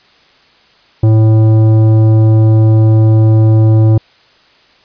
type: tone with tanh clipping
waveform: triangle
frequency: 110 Hz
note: A2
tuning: in tune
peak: -6 dBFS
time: 1.03-3.98 s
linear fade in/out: 5 ms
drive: 16 dB
effects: white hiss -47 dBFS RMS until 4.84 s + resampled to 11025 Hz